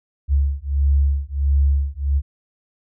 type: beating tone pair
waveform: sine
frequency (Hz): 69.3 / 70.8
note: C#2 / C#2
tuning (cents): 0 / +37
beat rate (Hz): 1.5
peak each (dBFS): -18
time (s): 0.28-2.22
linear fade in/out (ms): 50
effects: none